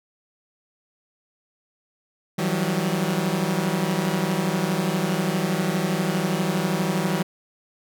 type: tone cluster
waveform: sawtooth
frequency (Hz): 161.2 / 181.1 / 193.5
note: E3 / F#3 / G3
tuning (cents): -38 / -37 / -22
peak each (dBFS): -22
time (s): 2.38-7.23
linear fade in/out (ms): 10
effects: none